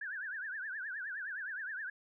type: tone with vibrato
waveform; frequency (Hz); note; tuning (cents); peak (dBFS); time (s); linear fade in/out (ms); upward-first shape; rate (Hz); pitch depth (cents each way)
sine; 1619; G#6; -45; -38; 0.01-1.9; 5; triangle; 9.6; 210
effects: none